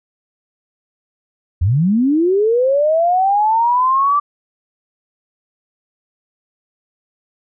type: linear sweep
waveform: sine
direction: up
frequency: 76.6 to 1174 Hz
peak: -11 dBFS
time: 1.61-4.2 s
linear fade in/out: 10 ms
effects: none